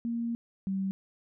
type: tone pair in turn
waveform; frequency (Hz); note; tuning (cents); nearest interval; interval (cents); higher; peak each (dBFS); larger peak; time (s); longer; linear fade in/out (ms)
sine; 233.4 / 192.79; A#3 / G3; +2 / -29; minor third; 331; first; -29 / -28; second; 0.05-0.35 / 0.67-0.91; first; 0
effects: none